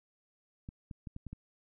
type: clicks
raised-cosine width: 5 ms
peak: -30 dBFS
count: 6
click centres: 0.689 / 0.912 / 1.072 / 1.164 / 1.267 / 1.33 s
effects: none